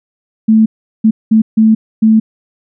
sine tone bursts at uneven times, 220 Hz, A3, in tune, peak -4 dBFS, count 5, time 0.48-0.66 / 1.04-1.11 / 1.31-1.42 / 1.57-1.75 / 2.02-2.2 s, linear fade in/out 10 ms, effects none

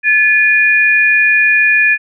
sine tone pair together, 1726.8 / 2442 Hz, A6 / D#7, -33 / -33 cents, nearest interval tritone, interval 600 cents, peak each -10 dBFS, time 0.03-1.98 s, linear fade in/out 50 ms, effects none

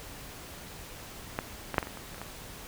clicks, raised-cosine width 0.5 ms, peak -14 / -17 / -7 / -19 / -26 / -27 / -29 / -30 / -23 dBFS, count 9, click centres 1.389 / 1.743 / 1.782 / 1.828 / 1.871 / 1.973 / 2.145 / 2.181 / 2.216 s, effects pink hiss -45 dBFS RMS until 2.67 s

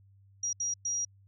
sine tone bursts at uneven times, 5730 Hz, F8, 44 cents sharp, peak -29 dBFS, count 3, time 0.43-0.53 / 0.6-0.74 / 0.85-1.05 s, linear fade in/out 5 ms, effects added 98 Hz sine -57 dBFS peak until 1.27 s

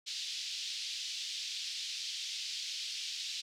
white band-pass noise, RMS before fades -40 dBFS, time 0.06-3.42 s, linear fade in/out 20 ms, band 3000 to 5100 Hz, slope 24 dB/octave, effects none

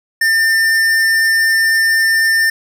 sine tone with tanh clipping, 1798 Hz, A6, 37 cents sharp, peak -12 dBFS, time 0.21-2.5 s, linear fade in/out 5 ms, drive 17 dB, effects none

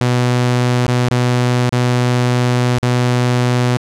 sawtooth tone with dropouts, 123.47 Hz, B2, in tune, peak -8 dBFS, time 0.01-3.77 s, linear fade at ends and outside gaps 0 ms, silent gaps 0.865-0.881 / 1.087-1.111 / 1.693-1.725 / 2.784-2.828 s, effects low-pass 8000 Hz 12 dB/octave

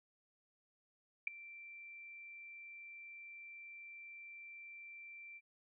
sine tone with ADSR envelope, 2349 Hz, D7, in tune, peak -29 dBFS, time 1.27-5.41 s, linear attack 4 ms, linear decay 7 ms, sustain -21 dB, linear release 44 ms, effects none

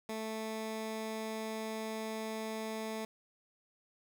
15% pulse tone, 220 Hz, A3, in tune, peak -31 dBFS, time 0.09-3.05 s, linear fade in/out 2 ms, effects none

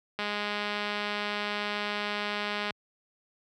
click train, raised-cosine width 0.3 ms, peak -16 dBFS, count 522, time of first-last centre 0.19-2.707 s, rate 207 Hz, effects high-pass 80 Hz 12 dB/octave

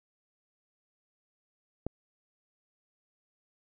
click, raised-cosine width 2 ms, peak -19 dBFS, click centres 1.866 s, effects none

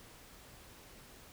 silence, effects pink hiss -56 dBFS RMS until 1.32 s

